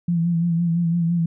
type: tone with vibrato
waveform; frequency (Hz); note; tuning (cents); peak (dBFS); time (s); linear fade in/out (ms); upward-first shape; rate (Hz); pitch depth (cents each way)
sine; 169.5; E3; +49; -17; 0.08-1.26; 5; sine; 5.9; 44
effects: none